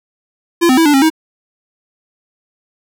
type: tone with pitch steps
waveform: square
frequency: 341.5 / 257.2 / 327.5 / 293.1 / 270.4 / 317.8 Hz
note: F4 / C4 / E4 / D4 / C#4 / D#4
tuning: -39 / -30 / -11 / -3 / -43 / +37 cents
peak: -8 dBFS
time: 0.61-1.102 s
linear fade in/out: 20 ms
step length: 82 ms
effects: none